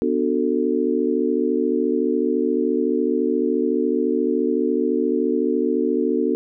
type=chord; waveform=sine; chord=B minor seventh; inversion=none; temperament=just; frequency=246.9 / 296.3 / 370.4 / 444.5 Hz; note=B3 / D4 / F#4 / A4; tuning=0 / +15 / +2 / +18 cents; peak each=-23 dBFS; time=0.02-6.35 s; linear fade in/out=0 ms; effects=none